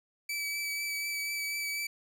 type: tone with vibrato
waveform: sawtooth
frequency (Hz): 2300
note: D7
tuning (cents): -37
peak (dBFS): -29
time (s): 0.29-1.87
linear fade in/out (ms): 5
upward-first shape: triangle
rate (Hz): 4.1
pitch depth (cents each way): 17
effects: none